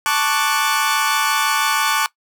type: chord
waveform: sawtooth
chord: D major seventh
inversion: second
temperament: equal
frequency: 880 / 1108.7 / 1174.7 / 1480 Hz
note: A5 / C#6 / D6 / F#6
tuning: 0 / 0 / 0 / 0 cents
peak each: -18 dBFS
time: 0.06-2.06 s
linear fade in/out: 0 ms
effects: noise-tail reverb RT60 0.1 s tail -19 dB re dry